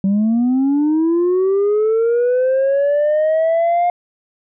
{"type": "linear sweep", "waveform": "sine", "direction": "up", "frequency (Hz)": [190.4, 710], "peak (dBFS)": -10, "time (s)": [0.04, 3.9], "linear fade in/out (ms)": 2, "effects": ["tanh soft clip ceiling -11 dBFS"]}